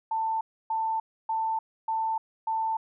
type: tone bursts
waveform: sine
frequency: 890 Hz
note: A5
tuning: 20 cents sharp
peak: -25 dBFS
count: 5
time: 0.11-2.77 s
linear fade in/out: 5 ms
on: 300 ms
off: 290 ms
effects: none